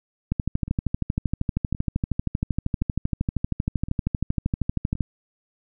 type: two click trains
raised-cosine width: 5 ms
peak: -10 / -20 dBFS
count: 61 / 5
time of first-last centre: 0.32-5.008 / 0.68-4.954 s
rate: 12.8 / 0.936 Hz
effects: none